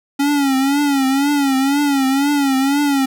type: tone with vibrato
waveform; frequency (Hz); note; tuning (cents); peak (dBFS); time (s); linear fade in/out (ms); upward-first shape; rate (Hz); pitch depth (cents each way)
square; 277.2; C#4; 0; -14; 0.19-3.06; 10; triangle; 2; 100
effects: none